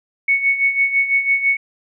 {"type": "tone with tremolo", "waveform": "sine", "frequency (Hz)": 2217, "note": "C#7", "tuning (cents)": 0, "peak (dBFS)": -11, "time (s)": [0.28, 1.57], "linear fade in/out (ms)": 5, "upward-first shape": "sine", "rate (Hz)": 6, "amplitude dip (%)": 70, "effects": []}